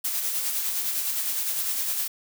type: noise with tremolo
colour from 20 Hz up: blue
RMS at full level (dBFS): -26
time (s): 0.04-2.08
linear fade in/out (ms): 10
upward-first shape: sine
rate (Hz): 9.8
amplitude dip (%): 35
effects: none